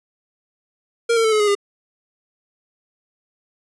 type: tone with pitch steps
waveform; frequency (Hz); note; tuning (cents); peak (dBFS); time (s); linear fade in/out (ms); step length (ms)
square; 466.2 / 453.2 / 440.5 / 428.2 / 416.3 / 404.7; A#4 / A#4 / A4 / A4 / G#4 / G#4; 0 / -49 / +2 / -47 / +4 / -45; -15; 1.09-1.552; 10; 77
effects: resampled to 24000 Hz